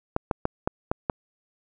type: clicks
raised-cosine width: 1 ms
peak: -9 dBFS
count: 6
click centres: 0.164 / 0.312 / 0.454 / 0.675 / 0.915 / 1.098 s
effects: none